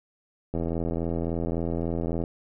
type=click train; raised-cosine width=2 ms; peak=-16 dBFS; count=143; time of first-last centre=0.54-2.239 s; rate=83.6 Hz; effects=none